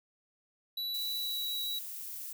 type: tone with pitch glide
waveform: square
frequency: 3940 to 3902 Hz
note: B7 to B7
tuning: -5 to -22 cents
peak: -34 dBFS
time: 0.77-1.79 s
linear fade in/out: 5 ms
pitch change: -17 cents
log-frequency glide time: 1.15-1.48 s
type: noise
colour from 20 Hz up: violet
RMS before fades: -42 dBFS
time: 0.94-2.33 s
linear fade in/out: 5 ms
effects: none